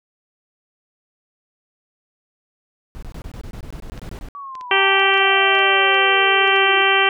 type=noise bursts; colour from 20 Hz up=brown; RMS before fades=-32 dBFS; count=14; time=2.95-4.286 s; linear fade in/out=0 ms; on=75 ms; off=22 ms
type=clicks; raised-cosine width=0.2 ms; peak=-23 dBFS; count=11; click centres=3.977 / 4.553 / 4.611 / 4.997 / 5.14 / 5.177 / 5.552 / 5.59 / 5.945 / 6.476 / 6.562 s
type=exponential sweep; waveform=sine; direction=down; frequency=1149 to 349.2 Hz; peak=-30 dBFS; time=4.35-6.82 s; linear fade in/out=0 ms
type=harmonic tone; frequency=389.7 Hz; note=G4; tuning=10 cents flat; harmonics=1 / 2 / 3 / 4 / 5 / 6 / 7 / 8; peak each=-21 / -21 / -21 / -21 / -21 / -21 / -21 / -21 dBFS; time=4.71-7.09 s; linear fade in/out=2 ms
effects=none